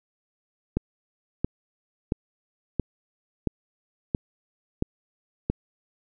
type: click train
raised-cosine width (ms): 3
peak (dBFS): -10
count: 8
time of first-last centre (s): 0.77-5.5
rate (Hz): 1.48
effects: none